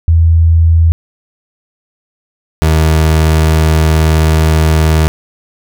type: tone pair in turn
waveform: sine / 30% pulse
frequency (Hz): 82.41 / 78.87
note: E2 / D#2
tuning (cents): 0 / +24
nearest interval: minor second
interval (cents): 76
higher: first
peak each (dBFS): -4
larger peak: neither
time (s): 0.08-0.92 / 2.62-5.08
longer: second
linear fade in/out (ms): 0
effects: none